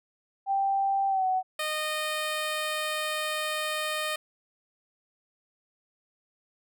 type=tone with pitch glide; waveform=sine; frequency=785 to 748.7 Hz; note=G5 to F#5; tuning=+2 to +20 cents; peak=-23 dBFS; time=0.46-1.43 s; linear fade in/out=50 ms; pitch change=-82 cents; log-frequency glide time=1.08-1.25 s
type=tone; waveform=10% pulse; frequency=615 Hz; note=D#5; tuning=20 cents flat; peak=-20 dBFS; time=1.59-4.16 s; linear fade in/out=5 ms
effects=none